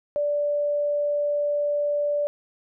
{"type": "tone", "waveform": "sine", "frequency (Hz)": 584, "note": "D5", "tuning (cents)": -10, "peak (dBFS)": -21, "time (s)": [0.16, 2.27], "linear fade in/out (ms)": 0, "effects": []}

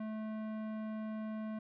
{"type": "tone with tanh clipping", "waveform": "sine", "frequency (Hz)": 217.2, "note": "A3", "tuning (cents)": -22, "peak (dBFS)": -40, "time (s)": [0, 1.59], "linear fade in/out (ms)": 5, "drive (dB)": 16, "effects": []}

